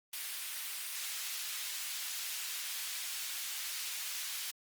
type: high-pass noise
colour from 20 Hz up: pink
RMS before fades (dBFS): -40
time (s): 0.13-4.51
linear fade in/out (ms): 5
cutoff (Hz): 2500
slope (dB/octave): 12
effects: Opus 32 kbps